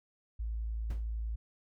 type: tone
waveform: sine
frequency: 55.4 Hz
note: A1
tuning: 13 cents sharp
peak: -33 dBFS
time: 0.39-1.36 s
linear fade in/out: 10 ms
type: noise with exponential decay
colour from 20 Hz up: brown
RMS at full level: -39 dBFS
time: 0.9-1.08 s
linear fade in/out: 5 ms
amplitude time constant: 37 ms
effects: none